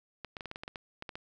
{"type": "clicks", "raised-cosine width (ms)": 0.3, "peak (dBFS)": -24, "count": 12, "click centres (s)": [0.247, 0.368, 0.408, 0.457, 0.514, 0.559, 0.635, 0.679, 0.758, 1.024, 1.092, 1.155], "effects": []}